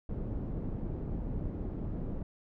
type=low-pass noise; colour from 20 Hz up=pink; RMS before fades=-36 dBFS; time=0.09-2.23 s; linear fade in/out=5 ms; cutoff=330 Hz; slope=12 dB/octave; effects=none